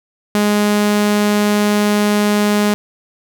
sawtooth tone, 207.7 Hz, G#3, in tune, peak -8 dBFS, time 0.35-2.74 s, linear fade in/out 0 ms, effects none

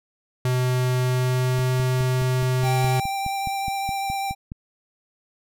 square tone with pitch glide, 126.6 to 127.92 Hz, B2 to C3, +43 to -39 cents, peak -20 dBFS, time 0.45-3 s, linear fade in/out 2 ms, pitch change +18 cents, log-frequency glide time 1-1.74 s
click train, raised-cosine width 5 ms, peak -20 dBFS, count 15, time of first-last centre 1.59-4.519 s, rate 4.78 Hz
square tone with vibrato, 786 Hz, G5, 4 cents sharp, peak -25 dBFS, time 2.62-4.35 s, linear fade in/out 50 ms, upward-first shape triangle, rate 10 Hz, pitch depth 15 cents each way
effects none

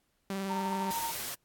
sawtooth tone with vibrato, 194.3 Hz, G3, 15 cents flat, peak -29 dBFS, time 0.3-0.91 s, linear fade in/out 2 ms, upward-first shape triangle, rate 20 Hz, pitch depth 32 cents each way
sine tone with tremolo, 920 Hz, A#5, 23 cents flat, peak -31 dBFS, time 0.49-1.12 s, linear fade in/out 20 ms, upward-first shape sine, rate 13 Hz, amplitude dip 40%
white noise, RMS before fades -38 dBFS, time 0.9-1.35 s, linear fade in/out 10 ms
effects pink hiss -75 dBFS RMS until 1.44 s + AAC 64 kbps

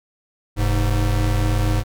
square tone pair together, 43.87 / 103.83 Hz, F1 / G#2, +9 / 0 cents, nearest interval octave + minor third, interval 1491 cents, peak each -20 dBFS, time 0.56-1.84 s, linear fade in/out 50 ms, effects none

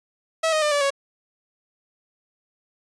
sawtooth tone with pitch steps, 647 / 622.8 / 599.5 / 577.1 / 555.5 Hz, E5 / D#5 / D5 / D5 / C#5, -32 / +2 / +36 / -30 / +4 cents, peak -15 dBFS, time 0.43-0.905 s, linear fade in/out 10 ms, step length 95 ms, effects resampled to 22050 Hz

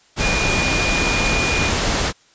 sine tone in noise, 2436 Hz, D#7, 37 cents flat, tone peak -21 dBFS, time 0.19-1.72 s, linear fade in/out 50 ms, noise pink, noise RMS -19 dBFS, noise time 0.16-2.13 s, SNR -5 dB, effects white hiss -54 dBFS RMS until 2.34 s + resampled to 16000 Hz

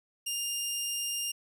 15% pulse tone, 2808 Hz, F7, 9 cents sharp, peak -24 dBFS, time 0.26-1.32 s, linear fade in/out 10 ms, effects none

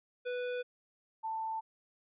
square / sine tone pair in turn, 493.9 / 887.7 Hz, B4 / A5, 0 / +15 cents, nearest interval minor seventh, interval 1015 cents, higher second, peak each -35 / -34 dBFS, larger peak second, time 0.25-0.63 / 1.23-1.61 s, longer neither, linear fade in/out 20 ms, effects resampled to 8000 Hz

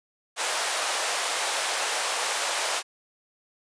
pink high-pass noise, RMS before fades -27 dBFS, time 0.36-2.83 s, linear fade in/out 50 ms, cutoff 560 Hz, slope 24 dB/octave, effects resampled to 22050 Hz

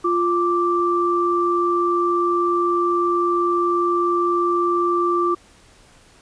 sine tone pair together, 349.2 / 1172.9 Hz, F4 / D6, 0 / -3 cents, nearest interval octave + major sixth, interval 2097 cents, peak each -19 dBFS, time 0.04-5.35 s, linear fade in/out 10 ms, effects pink hiss -51 dBFS RMS until 6.21 s + resampled to 22050 Hz

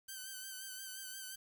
5% pulse tone with vibrato, 1538 Hz, G6, 33 cents flat, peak -34 dBFS, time 0.08-1.36 s, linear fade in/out 10 ms, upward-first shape sine, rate 5.7 Hz, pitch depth 39 cents each way, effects 10-bit

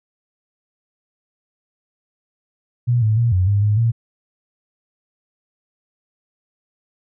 sine tone with pitch steps, 121.1 / 108.5 / 117.8 / 91.8 / 101.5 / 104.8 / 115.5 Hz, B2 / A2 / A#2 / F#2 / G#2 / G#2 / A#2, -34 / -24 / +19 / -13 / -39 / +16 / -16 cents, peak -13 dBFS, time 2.87-3.92 s, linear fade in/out 20 ms, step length 150 ms, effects none

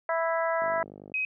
harmonic tone, 329.6 Hz, E4, in tune, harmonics 2 / 3 / 4 / 5 / 6, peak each -27 / -31 / -33 / -35 / -37 dBFS, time 0.09-0.83 s, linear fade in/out 2 ms
click train, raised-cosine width 2 ms, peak -30 dBFS, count 26, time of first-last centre 0.62-1.118 s, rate 50.2 Hz
sine tone, 2529 Hz, D#7, 28 cents sharp, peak -26 dBFS, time 1.14-1.25 s, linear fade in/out 2 ms
effects high-pass 150 Hz 12 dB/octave

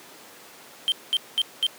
triangle tone bursts, 3136 Hz, G7, in tune, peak -17 dBFS, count 4, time 0.88-1.666 s, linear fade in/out 0 ms, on 39 ms, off 210 ms, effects pink hiss -46 dBFS RMS until 1.78 s + high-pass 300 Hz 12 dB/octave

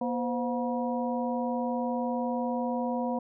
harmonic tone with a mistuned harmonic, 240 Hz, B3, 49 cents flat, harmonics 1 / 2 / 3 / 4, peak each -30 / -33 / -35 / -36 dBFS, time 0.01-3.19 s, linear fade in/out 5 ms, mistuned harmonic 2, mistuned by +120 cents, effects none

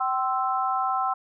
sine chord, C major, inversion second, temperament equal with one note detuned, 769.2 / 1046.5 / 1318.5 Hz, G5 / C6 / E6, -33 / 0 / 0 cents, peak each -26 / -28 / -27 dBFS, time 0-1.14 s, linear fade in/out 10 ms, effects none

